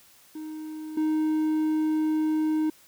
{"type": "tone pair in turn", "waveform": "triangle", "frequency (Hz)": [311.1, 311.1], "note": ["D#4", "D#4"], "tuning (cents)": [0, 0], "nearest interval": "unison", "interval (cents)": 0, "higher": "neither", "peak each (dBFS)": [-32, -20], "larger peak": "second", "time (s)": [[0.35, 0.97], [0.97, 2.7]], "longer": "second", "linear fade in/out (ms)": 5, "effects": ["white hiss -56 dBFS RMS until 2.87 s"]}